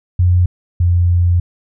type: tone pair in turn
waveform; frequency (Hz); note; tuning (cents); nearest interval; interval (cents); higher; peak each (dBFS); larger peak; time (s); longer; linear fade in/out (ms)
sine; 89.3 / 87.61; F2 / F2; +39 / +6; unison; 33; first; -8 / -9; first; 0.19-0.46 / 0.8-1.4; second; 5
effects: none